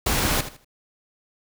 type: noise with echo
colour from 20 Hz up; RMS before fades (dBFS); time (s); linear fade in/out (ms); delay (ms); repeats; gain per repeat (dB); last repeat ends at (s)
pink; -22; 0.06-0.41; 5; 79; 3; -12; 0.647
effects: none